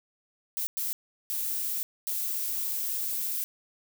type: noise bursts at uneven times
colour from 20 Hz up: violet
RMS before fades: -31 dBFS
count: 4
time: 0.57-0.67 / 0.77-0.93 / 1.3-1.83 / 2.07-3.44 s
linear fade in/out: 0 ms
effects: none